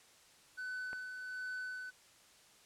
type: tone with tremolo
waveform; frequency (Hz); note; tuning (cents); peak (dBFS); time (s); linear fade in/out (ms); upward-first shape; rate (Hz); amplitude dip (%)
triangle; 1505; F#6; +29; -37; 0.57-1.91; 20; sine; 1.3; 40
type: click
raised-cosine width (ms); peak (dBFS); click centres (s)
0.5; -32; 0.931
effects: white hiss -63 dBFS RMS until 2.65 s + low-pass 9000 Hz 12 dB/octave